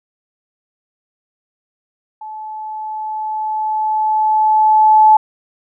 sine tone with level ramp, 864 Hz, A5, 32 cents flat, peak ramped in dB -27 to -4 dBFS, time 2.21-5.17 s, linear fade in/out 5 ms, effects none

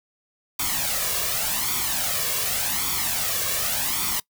white noise with flanger, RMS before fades -25 dBFS, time 0.59-4.2 s, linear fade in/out 5 ms, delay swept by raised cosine 0.88 to 1.8 ms, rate 0.87 Hz, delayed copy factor +0.65, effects noise-tail reverb RT60 0.1 s tail -22 dB re dry

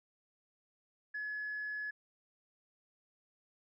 sine tone, 1700 Hz, G#6, 40 cents sharp, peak -36 dBFS, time 1.14-1.91 s, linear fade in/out 10 ms, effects tanh soft clip ceiling -33 dBFS

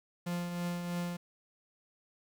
45% pulse tone with tremolo, 174.61 Hz, F3, in tune, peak -32 dBFS, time 0.26-1.17 s, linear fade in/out 10 ms, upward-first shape triangle, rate 3.1 Hz, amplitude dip 45%, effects 10-bit

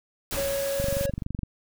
white noise, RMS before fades -35 dBFS, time 0.31-1.06 s, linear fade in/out 0 ms
pink noise with exponential decay, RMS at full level -31 dBFS, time 0.32-1.24 s, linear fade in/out 5 ms, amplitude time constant 200 ms
triangle tone, 554.4 Hz, C#5, in tune, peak -24 dBFS, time 0.36-1.11 s, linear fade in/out 20 ms
click train, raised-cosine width 5 ms, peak -18 dBFS, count 16, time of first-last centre 0.8-1.433 s, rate 23.7 Hz
effects none

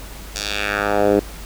10% pulse tone with band-pass filter sweep, 102.5 Hz, G#2, 22 cents flat, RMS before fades -19 dBFS, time 0.35-1.2 s, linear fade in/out 10 ms, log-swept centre 6100 to 360 Hz, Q 1.6, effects added 50 Hz sine -34 dBFS peak until 1.45 s + pink hiss -38 dBFS RMS until 1.45 s

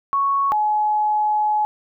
sine tone pair in turn, 1108.7 / 847.4 Hz, C#6 / G#5, 0 / +35 cents, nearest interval perfect fourth, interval 465 cents, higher first, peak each -16 dBFS, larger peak neither, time 0.13-0.52 / 0.52-1.65 s, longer second, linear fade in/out 0 ms, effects none

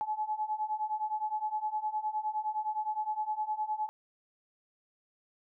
sine beating tone pair, 851 / 860.7 Hz, G#5 / A5, +42 / -38 cents, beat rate 9.7 Hz, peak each -35 / -33 dBFS, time 0.01-3.89 s, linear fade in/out 0 ms, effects none

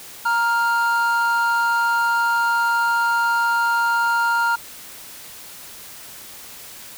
triangle tone pair together, 934.4 / 1400 Hz, A#5 / F6, +4 / +4 cents, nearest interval perfect fifth, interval 700 cents, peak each -18 / -17 dBFS, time 0.25-4.56 s, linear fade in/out 10 ms, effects white hiss -39 dBFS RMS until 6.97 s

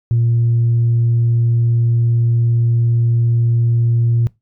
sine tone, 117.2 Hz, A#2, 10 cents sharp, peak -10 dBFS, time 0.11-4.27 s, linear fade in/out 0 ms, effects noise-tail reverb RT60 0.2 s tail -22 dB re dry + tanh soft clip ceiling -8 dBFS

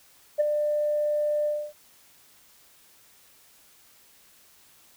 sine tone with ADSR envelope, 596 Hz, D5, 25 cents sharp, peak -15 dBFS, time 0.38-1.73 s, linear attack 25 ms, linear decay 15 ms, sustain -7 dB, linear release 270 ms, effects tanh soft clip ceiling -15 dBFS + white hiss -57 dBFS RMS until 4.96 s

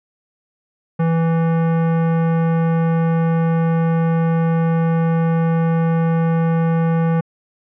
sine tone with hard clipping, 164.81 Hz, E3, in tune, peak -16 dBFS, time 0.99-7.21 s, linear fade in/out 10 ms, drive 18 dB, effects low-pass 2000 Hz 12 dB/octave

